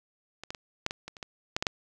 clicks, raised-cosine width 0.2 ms, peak -23 / -19 / -23 / -10 / -17 / -23 / -28 / -20 / -10 / -11 / -8 dBFS, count 11, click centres 0.436 / 0.505 / 0.548 / 0.864 / 0.909 / 1.08 / 1.168 / 1.228 / 1.565 / 1.625 / 1.668 s, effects none

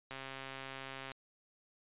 click train, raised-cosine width 0.3 ms, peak -28 dBFS, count 136, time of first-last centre 0.11-1.117 s, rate 134 Hz, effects resampled to 8000 Hz

